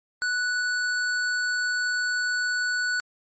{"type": "tone", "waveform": "square", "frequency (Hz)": 1480, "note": "F#6", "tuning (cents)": 0, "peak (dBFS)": -24, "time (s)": [0.22, 3], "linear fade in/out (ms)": 0, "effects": ["MP3 32 kbps"]}